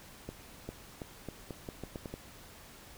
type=accelerating click train; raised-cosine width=2 ms; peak=-26 dBFS; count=10; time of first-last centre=0.29-2.14 s; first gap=400 ms; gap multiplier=0.82; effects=pink hiss -53 dBFS RMS until 2.97 s